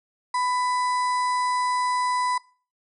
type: harmonic tone with a mistuned harmonic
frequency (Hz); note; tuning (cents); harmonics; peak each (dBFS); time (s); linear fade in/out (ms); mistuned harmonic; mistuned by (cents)
996; B5; +14; 1 / 2 / 4 / 5 / 6 / 7 / 8 / 9; -22 / -33 / -42 / -38 / -50 / -50 / -47 / -43; 0.34-2.38; 5; 9; +24
effects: noise-tail reverb RT60 0.4 s tail -22 dB re dry